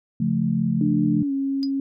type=chord; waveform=sine; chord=Db augmented; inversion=none; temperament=equal; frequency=138.59 / 174.61 / 220 Hz; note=Db3 / F3 / A3; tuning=0 / 0 / 0 cents; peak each=-26 / -23 / -22 dBFS; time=0.2-1.23 s; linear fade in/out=5 ms
type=tone with pitch glide; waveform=sine; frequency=296.4 to 273.4 Hz; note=D4 to C#4; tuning=+16 to -24 cents; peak=-21 dBFS; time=0.81-1.8 s; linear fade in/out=2 ms; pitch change=-140 cents; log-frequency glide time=1.2-1.32 s
type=tone with exponential decay; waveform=sine; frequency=4939 Hz; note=D#8; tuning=14 cents flat; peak=-27 dBFS; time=1.63-1.71 s; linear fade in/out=0 ms; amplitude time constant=16 ms
effects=none